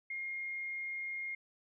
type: tone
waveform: sine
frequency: 2133 Hz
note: C7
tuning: 33 cents sharp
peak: -37 dBFS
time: 0.1-1.35 s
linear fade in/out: 5 ms
effects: none